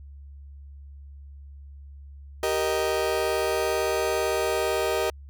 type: chord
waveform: 35% pulse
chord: Eb major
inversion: first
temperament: just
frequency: 388.9 / 466.7 / 622.3 Hz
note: G4 / Bb4 / Eb5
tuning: -14 / +2 / 0 cents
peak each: -26 dBFS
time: 2.43-5.1 s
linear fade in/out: 2 ms
effects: added 70 Hz sine -41 dBFS peak until 5.29 s